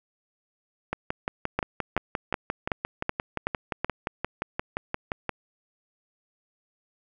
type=two click trains; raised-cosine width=0.5 ms; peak=-9 / -12 dBFS; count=7 / 26; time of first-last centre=1.59-3.846 / 0.93-5.293 s; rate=2.66 / 5.73 Hz; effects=none